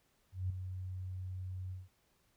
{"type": "tone with ADSR envelope", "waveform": "sine", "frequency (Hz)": 92.6, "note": "F#2", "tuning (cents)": 2, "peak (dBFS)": -31, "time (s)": [0.32, 1.89], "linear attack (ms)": 180, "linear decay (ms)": 4, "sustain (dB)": -8, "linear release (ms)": 180, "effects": ["pink hiss -74 dBFS RMS until 2.36 s"]}